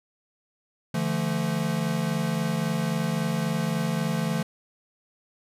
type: chord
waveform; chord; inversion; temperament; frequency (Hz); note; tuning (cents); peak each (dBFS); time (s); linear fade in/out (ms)
square; D minor; none; equal with one note detuned; 146.83 / 170.53 / 220; D3 / F3 / A3; 0 / -41 / 0; -31 / -28 / -30; 0.94-4.43; 5
effects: resampled to 32000 Hz